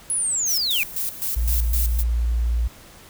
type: linear sweep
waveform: sine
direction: down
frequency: 10548 to 2299 Hz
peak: -20 dBFS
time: 0.1-0.83 s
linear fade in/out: 0 ms
type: noise with tremolo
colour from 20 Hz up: violet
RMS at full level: -25 dBFS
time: 0.45-2.04 s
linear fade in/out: 50 ms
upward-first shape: square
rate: 3.9 Hz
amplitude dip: 75%
type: tone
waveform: sine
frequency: 58.27 Hz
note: A#1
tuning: in tune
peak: -18 dBFS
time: 1.36-2.68 s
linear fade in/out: 10 ms
effects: pink hiss -46 dBFS RMS until 3.09 s